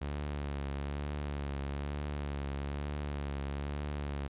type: tone with vibrato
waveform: sawtooth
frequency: 71.5 Hz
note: D2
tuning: 46 cents flat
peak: -31 dBFS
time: 0.01-4.28 s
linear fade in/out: 10 ms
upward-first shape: triangle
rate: 1.1 Hz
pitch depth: 51 cents each way
effects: resampled to 8000 Hz